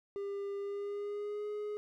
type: tone with pitch glide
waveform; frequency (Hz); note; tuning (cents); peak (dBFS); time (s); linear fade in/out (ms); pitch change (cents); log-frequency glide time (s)
triangle; 400.1 to 418.3; G4 to G#4; +35 to +12; -34; 0.16-1.77; 0; +77; 0.58-1.47
effects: none